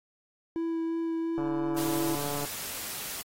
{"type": "tone with vibrato", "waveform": "triangle", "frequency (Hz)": 329.6, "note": "E4", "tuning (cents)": 0, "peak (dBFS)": -26, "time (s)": [0.56, 2.15], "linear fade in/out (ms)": 0, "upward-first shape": "sine", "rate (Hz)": 2.9, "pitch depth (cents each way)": 9}
{"type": "click train", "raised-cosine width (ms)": 1, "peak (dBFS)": -23, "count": 155, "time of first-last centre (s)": [1.38, 2.449], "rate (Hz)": 144}
{"type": "noise", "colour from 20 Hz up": "white", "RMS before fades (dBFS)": -37, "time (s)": [1.76, 3.23], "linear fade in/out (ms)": 20}
{"effects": ["AAC 48 kbps"]}